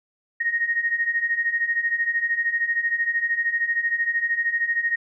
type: beating tone pair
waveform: sine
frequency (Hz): 1857 / 1870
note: A#6 / A#6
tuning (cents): -7 / +5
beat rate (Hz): 13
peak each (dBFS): -26 / -22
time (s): 0.4-4.96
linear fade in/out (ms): 10
effects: none